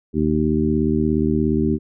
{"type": "harmonic tone with a mistuned harmonic", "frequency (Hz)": 77, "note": "D#2", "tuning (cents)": -17, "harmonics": [1, 2, 3, 4, 5], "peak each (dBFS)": [-25, -24, -20, -22, -23], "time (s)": [0.13, 1.79], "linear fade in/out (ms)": 50, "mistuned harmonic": 1, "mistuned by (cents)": -21, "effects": []}